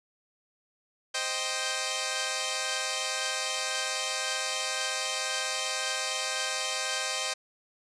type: chord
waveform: 5% pulse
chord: C minor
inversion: none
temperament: equal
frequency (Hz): 523.3 / 622.3 / 784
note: C5 / Eb5 / G5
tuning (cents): 0 / 0 / 0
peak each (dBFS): -22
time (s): 1.14-7.34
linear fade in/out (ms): 10
effects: resampled to 22050 Hz